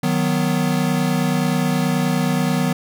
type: chord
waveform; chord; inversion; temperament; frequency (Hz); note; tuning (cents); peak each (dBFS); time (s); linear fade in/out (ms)
square; B major; first; equal; 155.56 / 185 / 246.9; D#3 / F#3 / B3; 0 / 0 / 0; -22; 0.03-2.73; 5
effects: none